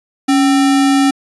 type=tone with sample-and-hold; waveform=sine; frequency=277.2 Hz; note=C#4; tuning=in tune; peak=-8 dBFS; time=0.28-1.11 s; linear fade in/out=10 ms; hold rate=1050 Hz; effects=resampled to 24000 Hz